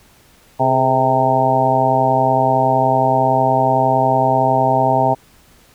harmonic tone with a mistuned harmonic, 130.81 Hz, C3, in tune, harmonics 1 / 2 / 3 / 4 / 5 / 6 / 7, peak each -21 / -23 / -24 / -24 / -17 / -17 / -18 dBFS, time 0.59-5.15 s, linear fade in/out 20 ms, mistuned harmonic 3, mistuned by +78 cents, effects pink hiss -50 dBFS RMS until 5.74 s

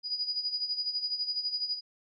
sine tone with tremolo, 4917 Hz, D#8, 21 cents flat, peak -27 dBFS, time 0.03-1.81 s, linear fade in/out 50 ms, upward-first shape sine, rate 12 Hz, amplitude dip 70%, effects none

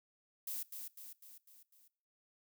violet noise with echo, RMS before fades -41 dBFS, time 0.47-0.63 s, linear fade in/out 5 ms, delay 250 ms, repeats 5, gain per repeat -5 dB, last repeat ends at 1.88 s, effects noise-tail reverb RT60 0.6 s tail -22 dB re dry

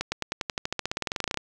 accelerating click train, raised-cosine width 0.2 ms, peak -10 dBFS, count 23, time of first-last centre 0.01-1.373 s, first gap 110 ms, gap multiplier 0.94, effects none

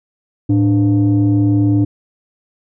sine tone pair together, 110 / 295.4 Hz, A2 / D4, 0 / +10 cents, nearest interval octave + perfect fourth, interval 1710 cents, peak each -11 dBFS, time 0.49-1.85 s, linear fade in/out 10 ms, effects tanh soft clip ceiling -6 dBFS

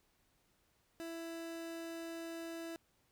30% pulse tone, 331.5 Hz, E4, 10 cents sharp, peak -40 dBFS, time 1-2.76 s, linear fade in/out 0 ms, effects pink hiss -75 dBFS RMS until 3.11 s

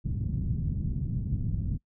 white low-pass noise, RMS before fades -30 dBFS, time 0.04-1.78 s, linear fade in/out 20 ms, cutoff 170 Hz, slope 24 dB/octave, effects noise-tail reverb RT60 0.1 s tail -23 dB re dry

